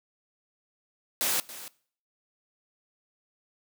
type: noise with echo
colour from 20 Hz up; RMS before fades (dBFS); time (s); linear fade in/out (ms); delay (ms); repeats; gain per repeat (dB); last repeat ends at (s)
white; -27; 1.21-1.4; 0; 280; 1; -15; 1.68
effects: noise-tail reverb RT60 0.5 s tail -20 dB re dry + high-pass 200 Hz 12 dB/octave